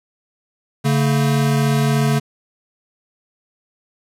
square tone pair together, 141.87 / 225.2 Hz, C#3 / A3, +40 / +40 cents, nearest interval minor sixth, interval 800 cents, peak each -16 / -21 dBFS, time 0.84-2.2 s, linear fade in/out 20 ms, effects resampled to 32000 Hz + 8-bit

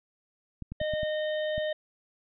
clicks, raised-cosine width 5 ms, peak -25 dBFS, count 6, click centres 0.623 / 0.72 / 0.815 / 0.937 / 1.032 / 1.58 s
harmonic tone, 614 Hz, D#5, 23 cents flat, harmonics 1 / 3 / 5 / 6, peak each -28 / -38 / -42 / -44 dBFS, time 0.8-1.73 s, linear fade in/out 5 ms
effects none

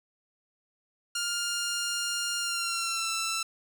10% pulse tone with pitch glide, 1405 to 1332.3 Hz, F6 to E6, +10 to +18 cents, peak -20 dBFS, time 1.15-3.43 s, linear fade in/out 5 ms, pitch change -92 cents, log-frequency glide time 2.39-3.12 s, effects none

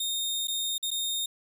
sawtooth tone with dropouts, 3679 Hz, A#7, 24 cents flat, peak -25 dBFS, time 0-1.26 s, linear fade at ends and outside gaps 5 ms, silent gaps 0.473-0.481 / 0.781-0.827 / 0.906-0.913 s, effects none

